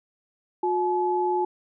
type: tone pair together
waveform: sine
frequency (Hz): 360 / 856.2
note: F#4 / A5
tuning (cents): -47 / -47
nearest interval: octave + minor third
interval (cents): 1500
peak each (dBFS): -24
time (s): 0.63-1.45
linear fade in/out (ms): 5
effects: none